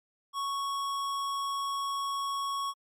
sine tone with hard clipping, 1108.7 Hz, C#6, in tune, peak -32 dBFS, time 0.33-2.74 s, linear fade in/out 50 ms, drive 16 dB, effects MP3 96 kbps

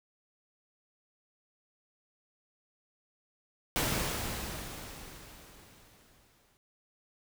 pink noise with exponential decay, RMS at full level -29 dBFS, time 3.76-6.57 s, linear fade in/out 0 ms, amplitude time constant 610 ms, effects none

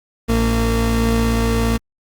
30% pulse tone pair together, 56.94 / 229 Hz, A#1 / A#3, -40 / -31 cents, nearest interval 2 octaves, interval 2409 cents, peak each -15 dBFS, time 0.28-1.78 s, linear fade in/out 20 ms, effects Opus 48 kbps

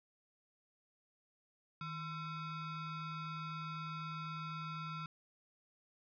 square ring-modulated tone, 594 Hz, D5, 20 cents sharp, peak -39 dBFS, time 1.81-5.06 s, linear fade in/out 2 ms, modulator 752 Hz, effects resampled to 11025 Hz

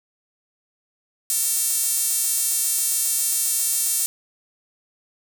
sawtooth tone with high-pass filter, 453.7 Hz, A#4, 47 cents flat, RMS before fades -22 dBFS, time 1.3-4.06 s, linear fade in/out 0 ms, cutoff 8600 Hz, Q 1.8, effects none

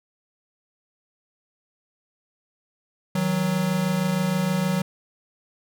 square tone pair together, 159 / 185.41 Hz, D#3 / F#3, +38 / +4 cents, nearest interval minor third, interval 266 cents, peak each -27 / -23 dBFS, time 3.15-4.82 s, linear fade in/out 5 ms, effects none

